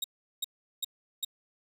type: tone bursts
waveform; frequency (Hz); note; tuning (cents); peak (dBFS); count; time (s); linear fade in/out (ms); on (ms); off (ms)
sawtooth; 3768; A#7; +18; -26; 4; 0.02-1.248; 5; 22; 380
effects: none